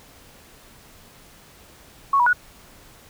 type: tone with pitch steps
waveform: sine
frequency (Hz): 1106 / 969 / 1463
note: C#6 / B5 / F#6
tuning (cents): -4 / -33 / -20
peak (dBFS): -14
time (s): 2.13-2.331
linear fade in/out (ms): 5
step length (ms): 67
effects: pink hiss -49 dBFS RMS until 3.09 s